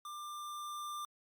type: tone with level ramp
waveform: square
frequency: 1190 Hz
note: D6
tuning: 22 cents sharp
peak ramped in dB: -44 to -40 dBFS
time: 0.05-1.05 s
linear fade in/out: 2 ms
effects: Opus 48 kbps